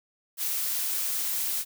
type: noise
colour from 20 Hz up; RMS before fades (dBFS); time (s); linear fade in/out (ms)
blue; -29; 0.37-1.65; 50
effects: none